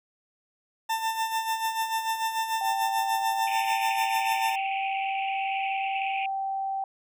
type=tone with tremolo; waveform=40% pulse; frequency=894 Hz; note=A5; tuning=27 cents sharp; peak=-23 dBFS; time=0.89-4.56 s; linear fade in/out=10 ms; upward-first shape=sine; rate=6.8 Hz; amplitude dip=60%
type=tone with pitch glide; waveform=sine; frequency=784 to 777.7 Hz; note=G5 to G5; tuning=0 to -14 cents; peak=-27 dBFS; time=2.61-6.84 s; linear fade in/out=2 ms; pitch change=-14 cents; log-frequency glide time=3.77-4.6 s
type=band-pass noise; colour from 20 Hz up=pink; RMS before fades=-35 dBFS; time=3.47-6.26 s; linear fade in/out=2 ms; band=2300 to 2800 Hz; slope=96 dB/octave
effects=none